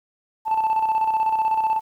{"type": "tone with tremolo", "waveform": "sine", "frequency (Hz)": 880, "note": "A5", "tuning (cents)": 0, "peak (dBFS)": -14, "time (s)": [0.45, 1.81], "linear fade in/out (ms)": 50, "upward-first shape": "square", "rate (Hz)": 16, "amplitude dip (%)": 55, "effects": ["tanh soft clip ceiling -15 dBFS", "9-bit"]}